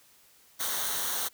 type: noise with comb filter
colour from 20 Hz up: white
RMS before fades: -31 dBFS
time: 0.59-1.29 s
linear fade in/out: 20 ms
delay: 0.4 ms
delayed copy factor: -0.65
effects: white hiss -60 dBFS RMS until 1.33 s